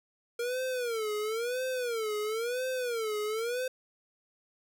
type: tone with vibrato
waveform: square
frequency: 466.2 Hz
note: A#4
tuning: in tune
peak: -31 dBFS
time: 0.39-3.68 s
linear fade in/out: 5 ms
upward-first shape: sine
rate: 0.98 Hz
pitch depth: 180 cents each way
effects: none